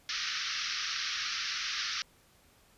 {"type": "band-pass noise", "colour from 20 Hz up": "white", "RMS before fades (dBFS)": -35, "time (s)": [0.09, 2.02], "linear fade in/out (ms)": 0, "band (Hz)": [1200, 5900], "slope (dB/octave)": 96, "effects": ["pink hiss -63 dBFS RMS until 2.77 s", "resampled to 32000 Hz"]}